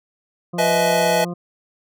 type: harmonic tone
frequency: 174.8 Hz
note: F3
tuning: 2 cents sharp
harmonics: 1 / 2 / 3 / 4 / 6 / 7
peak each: -26 / -32 / -36 / -38 / -42 / -43 dBFS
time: 0.53-1.34 s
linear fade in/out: 10 ms
type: chord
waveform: square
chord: E major seventh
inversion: second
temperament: equal with one note detuned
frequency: 493.9 / 622.3 / 659.3 / 851.5 Hz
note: B4 / D#5 / E5 / G#5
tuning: 0 / 0 / 0 / +43 cents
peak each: -22 dBFS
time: 0.58-1.25 s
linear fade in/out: 10 ms
effects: none